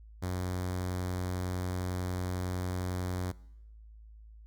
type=tone with notch filter; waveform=sawtooth; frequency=91 Hz; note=F#2; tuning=28 cents flat; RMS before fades=-34 dBFS; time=0.22-3.32 s; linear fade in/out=10 ms; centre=2700 Hz; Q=1.9; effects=noise-tail reverb RT60 0.9 s tail -22 dB re dry + added 54 Hz sine -49 dBFS peak until 4.46 s